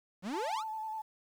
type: exponential sweep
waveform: 45% pulse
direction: up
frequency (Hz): 167.3 to 1480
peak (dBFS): -35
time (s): 0.22-0.64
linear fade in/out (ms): 50
type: tone with vibrato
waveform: sine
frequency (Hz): 874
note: A5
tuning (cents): -12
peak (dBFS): -36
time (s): 0.33-1.02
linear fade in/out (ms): 10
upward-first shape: square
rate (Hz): 10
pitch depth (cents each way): 19
effects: low-pass 8000 Hz 12 dB/octave + 10-bit